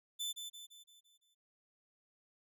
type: tone with echo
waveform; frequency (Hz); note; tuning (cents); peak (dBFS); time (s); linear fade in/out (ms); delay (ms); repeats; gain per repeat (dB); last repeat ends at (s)
sawtooth; 3520; A7; 0; -34; 0.19-0.33; 20; 170; 6; -6; 1.35
effects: none